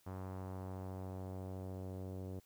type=tone with low-pass filter sweep; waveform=sawtooth; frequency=93.9 Hz; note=F#2; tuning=26 cents sharp; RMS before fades=-45 dBFS; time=0.06-2.4 s; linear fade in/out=10 ms; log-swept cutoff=1100 to 500 Hz; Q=1.5; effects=white hiss -71 dBFS RMS until 2.45 s